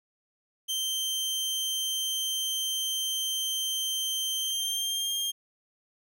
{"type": "tone with pitch glide", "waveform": "sawtooth", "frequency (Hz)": [3130, 3205], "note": ["G7", "G7"], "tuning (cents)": [-3, 38], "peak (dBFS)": -25, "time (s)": [0.68, 5.32], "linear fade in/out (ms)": 20, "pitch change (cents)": 41, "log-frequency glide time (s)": [4.36, 5.11], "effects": []}